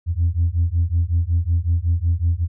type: beating tone pair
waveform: sine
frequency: 82.41 / 87.81 Hz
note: E2 / F2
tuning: 0 / +10 cents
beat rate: 5.4 Hz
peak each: -18 / -18 dBFS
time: 0.06-2.48 s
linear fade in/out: 50 ms
effects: tanh soft clip ceiling -11 dBFS